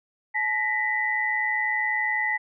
sine tone cluster, 857 / 1868 / 1988 Hz, A5 / A#6 / B6, -46 / +3 / +11 cents, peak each -30 / -30 / -24 dBFS, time 0.34-2.38 s, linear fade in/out 20 ms, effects none

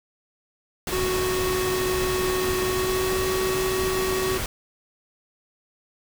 pink noise, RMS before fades -29 dBFS, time 0.87-4.46 s, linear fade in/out 2 ms
square tone with pitch glide, 370 to 375.2 Hz, F#4 to F#4, 0 to +24 cents, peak -24 dBFS, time 0.92-4.38 s, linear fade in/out 10 ms, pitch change +24 cents, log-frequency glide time 2.68-3.17 s
effects none

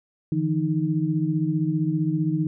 sine tone cluster, 151.8 / 167.1 / 311 Hz, D#3 / E3 / D#4, -42 / +24 / -1 cents, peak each -25 dBFS, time 0.32-2.47 s, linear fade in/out 2 ms, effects none

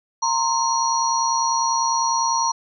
sine tone cluster, 921 / 1051 / 4292 / 5770 Hz, A#5 / C6 / C8 / F#8, -21 / +7 / +43 / -44 cents, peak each -21 / -23 / -30 / -24 dBFS, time 0.22-2.52 s, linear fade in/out 10 ms, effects none

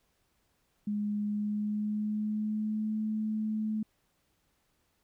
sine tone with pitch glide, 207.7 to 216.1 Hz, G#3 to A3, 0 to -31 cents, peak -29 dBFS, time 0.87-3.83 s, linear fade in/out 5 ms, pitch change +69 cents, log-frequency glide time 1.24-2.98 s, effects pink hiss -74 dBFS RMS until 5.03 s

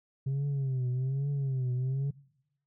sine tone with vibrato, 133.3 Hz, C3, 33 cents sharp, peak -25 dBFS, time 0.26-2.11 s, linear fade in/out 10 ms, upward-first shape triangle, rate 1.2 Hz, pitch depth 130 cents each way, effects noise-tail reverb RT60 0.9 s tail -24 dB re dry + tanh soft clip ceiling -27 dBFS

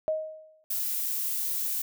sine tone with exponential decay, 627 Hz, D#5, 13 cents sharp, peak -22 dBFS, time 0.08-0.64 s, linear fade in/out 0 ms, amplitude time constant 120 ms
violet noise, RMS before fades -30 dBFS, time 0.7-1.82 s, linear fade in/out 5 ms
effects none

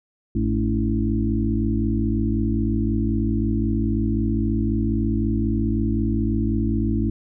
harmonic tone with a mistuned harmonic, 54.7 Hz, A1, 9 cents flat, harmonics 1 / 2 / 4 / 5 / 6, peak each -24 / -25 / -24 / -27 / -27 dBFS, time 0.35-7.1 s, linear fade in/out 5 ms, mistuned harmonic 5, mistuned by +57 cents, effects none

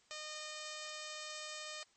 5% pulse tone, 612 Hz, D#5, 29 cents flat, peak -32 dBFS, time 0.11-1.83 s, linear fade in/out 0 ms, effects white hiss -70 dBFS RMS until 1.96 s + MP3 32 kbps

